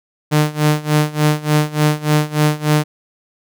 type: tone with tremolo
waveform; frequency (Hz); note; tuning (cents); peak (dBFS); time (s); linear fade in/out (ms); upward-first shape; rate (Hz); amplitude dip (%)
sawtooth; 151.1; D3; +50; -6; 0.31-2.84; 20; sine; 3.4; 90
effects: none